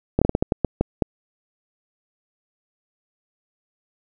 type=slowing click train; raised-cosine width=2 ms; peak=-4 dBFS; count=10; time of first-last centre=0.19-1.022 s; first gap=26 ms; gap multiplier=1.3; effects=none